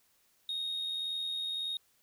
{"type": "tone with amplitude modulation", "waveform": "sine", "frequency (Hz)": 3729, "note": "A#7", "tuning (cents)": 0, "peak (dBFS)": -29, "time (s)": [0.49, 1.77], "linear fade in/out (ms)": 2, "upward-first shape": "sine", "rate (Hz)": 81.7, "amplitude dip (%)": 45, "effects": ["tanh soft clip ceiling -31 dBFS", "white hiss -70 dBFS RMS until 2.02 s"]}